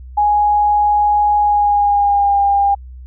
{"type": "tone with pitch glide", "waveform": "sine", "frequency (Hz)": [830.6, 802.8], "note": ["G#5", "G5"], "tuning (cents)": [0, 41], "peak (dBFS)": -10, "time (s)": [0.17, 2.75], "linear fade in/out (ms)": 10, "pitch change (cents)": -59, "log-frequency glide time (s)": [1.39, 2.4], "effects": ["added 63 Hz sine -31 dBFS peak until 3.06 s"]}